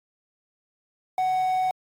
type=tone with quantisation; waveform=triangle; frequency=745 Hz; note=F#5; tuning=12 cents sharp; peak=-19 dBFS; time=1.18-1.71 s; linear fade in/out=2 ms; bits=7; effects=AAC 48 kbps